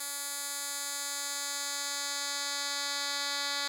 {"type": "tone with band-pass filter sweep", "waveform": "10% pulse", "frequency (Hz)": 283.7, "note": "C#4", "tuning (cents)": 40, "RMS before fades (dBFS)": -35, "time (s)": [0, 3.68], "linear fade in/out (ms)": 5, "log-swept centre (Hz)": [10000, 4400], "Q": 1.2, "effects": []}